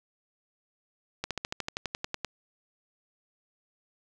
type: slowing click train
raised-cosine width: 0.2 ms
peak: -14 dBFS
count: 13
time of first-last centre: 1.24-2.247 s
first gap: 67 ms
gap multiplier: 1.04
effects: none